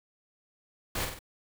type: noise with echo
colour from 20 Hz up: pink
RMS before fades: -32 dBFS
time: 0.95-1.05 s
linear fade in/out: 5 ms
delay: 47 ms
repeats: 3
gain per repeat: -5 dB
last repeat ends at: 1.191 s
effects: none